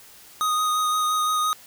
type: tone with vibrato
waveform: square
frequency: 1244.5 Hz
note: D#6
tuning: in tune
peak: -21 dBFS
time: 0.41-1.53 s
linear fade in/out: 0 ms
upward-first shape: sine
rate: 5.8 Hz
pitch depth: 13 cents each way
effects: white hiss -48 dBFS RMS until 1.66 s